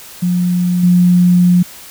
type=tone with level steps; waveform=sine; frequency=178 Hz; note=F3; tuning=33 cents sharp; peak=-11 / -6 dBFS; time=0.22-1.63 s; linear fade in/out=10 ms; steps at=0.83 s; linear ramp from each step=5 ms; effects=white hiss -35 dBFS RMS until 1.9 s